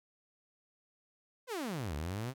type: exponential two-way sweep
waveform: sawtooth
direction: down then up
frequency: 540 to 70.6 to 138 Hz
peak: -32 dBFS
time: 1.47-2.34 s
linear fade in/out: 50 ms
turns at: 1.95 s
effects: none